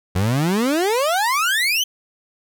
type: exponential sweep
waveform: 30% pulse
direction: up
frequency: 86.8 to 3156 Hz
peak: -14 dBFS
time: 0.15-1.84 s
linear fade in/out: 10 ms
effects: none